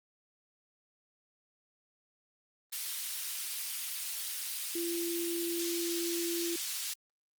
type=high-pass noise; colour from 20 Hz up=pink; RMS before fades=-37 dBFS; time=2.72-6.94 s; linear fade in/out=10 ms; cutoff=3600 Hz; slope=12 dB/octave
type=tone; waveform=sine; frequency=340.7 Hz; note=F4; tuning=43 cents flat; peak=-33 dBFS; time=4.75-6.56 s; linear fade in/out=5 ms
effects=Opus 32 kbps